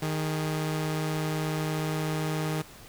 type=tone pair together; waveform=sawtooth; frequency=155.7 / 410.5 Hz; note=D#3 / G#4; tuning=+2 / -20 cents; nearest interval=octave + perfect fourth; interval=1678 cents; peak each=-24 / -33 dBFS; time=0.02-2.62 s; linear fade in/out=5 ms; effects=pink hiss -49 dBFS RMS until 2.88 s